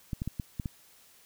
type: clicks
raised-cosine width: 5 ms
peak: -20 dBFS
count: 6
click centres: 0.132 / 0.219 / 0.276 / 0.398 / 0.598 / 0.658 s
effects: white hiss -59 dBFS RMS until 1.25 s